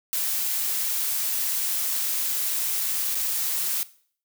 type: noise with dropouts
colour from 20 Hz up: blue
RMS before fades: -26 dBFS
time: 0.13-3.83 s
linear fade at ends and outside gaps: 0 ms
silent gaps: 3.147-3.153 s
effects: noise-tail reverb RT60 0.5 s tail -18 dB re dry